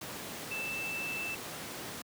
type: tone in noise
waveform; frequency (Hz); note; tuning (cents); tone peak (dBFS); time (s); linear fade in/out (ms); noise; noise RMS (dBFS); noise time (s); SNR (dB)
sine; 2650; E7; +9; -35; 0.51-1.35; 5; pink; -41; 0.01-2.02; +3
effects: high-pass 150 Hz 12 dB/octave